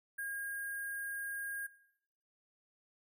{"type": "tone with sample-and-hold", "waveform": "sine", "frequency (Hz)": 1625, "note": "G#6", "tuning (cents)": -38, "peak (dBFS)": -37, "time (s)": [0.18, 1.67], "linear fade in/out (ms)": 10, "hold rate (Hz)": 11025, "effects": ["noise-tail reverb RT60 0.7 s tail -18 dB re dry"]}